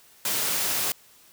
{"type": "high-pass noise", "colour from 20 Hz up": "white", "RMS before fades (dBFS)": -26, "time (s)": [0.25, 0.92], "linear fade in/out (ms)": 2, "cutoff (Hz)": 100, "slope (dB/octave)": 24, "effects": ["white hiss -55 dBFS RMS until 1.32 s"]}